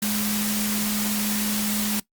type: tone in noise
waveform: sine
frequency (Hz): 209.8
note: G#3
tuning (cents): +18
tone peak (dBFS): -25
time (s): 0.02-2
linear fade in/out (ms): 5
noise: white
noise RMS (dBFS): -27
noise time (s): 0.02-2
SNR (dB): -1
effects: noise-tail reverb RT60 0.1 s tail -20 dB re dry + Opus 48 kbps